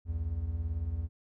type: beating tone pair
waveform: triangle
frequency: 65.41 / 83.41 Hz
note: C2 / E2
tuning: 0 / +21 cents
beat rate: 18 Hz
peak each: -35 / -30 dBFS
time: 0.05-1.09 s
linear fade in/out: 50 ms
effects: none